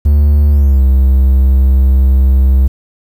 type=tone with pitch glide; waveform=triangle; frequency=72.8 to 65.99 Hz; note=D2 to C2; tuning=-15 to +15 cents; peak=-3 dBFS; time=0.05-2.68 s; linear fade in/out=10 ms; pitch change=-170 cents; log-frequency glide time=0.5-0.83 s; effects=7-bit